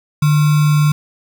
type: tone with sample-and-hold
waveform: sine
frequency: 149.8 Hz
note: D3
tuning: 35 cents sharp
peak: -9 dBFS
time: 0.22-0.92 s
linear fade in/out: 5 ms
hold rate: 1225 Hz
effects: none